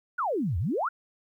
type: exponential two-way sweep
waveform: sine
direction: down then up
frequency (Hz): 1530 to 76.6 to 1530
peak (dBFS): -25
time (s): 0.18-0.89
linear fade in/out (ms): 10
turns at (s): 0.58
effects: 11-bit